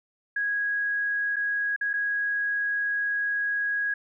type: tone with dropouts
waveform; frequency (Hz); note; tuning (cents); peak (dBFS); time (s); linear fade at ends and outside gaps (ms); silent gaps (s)
sine; 1654; G#6; -8; -24; 0.36-3.94; 5; 1.36-1.365 / 1.763-1.81 / 1.932-1.937
effects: none